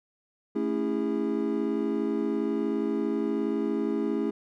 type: chord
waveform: triangle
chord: A major seventh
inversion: none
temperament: equal with one note detuned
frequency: 220 / 277.2 / 329.6 / 408.4 Hz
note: A3 / C#4 / E4 / G#4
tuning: 0 / 0 / 0 / -29 cents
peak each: -29 dBFS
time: 0.55-4.31 s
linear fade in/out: 10 ms
effects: none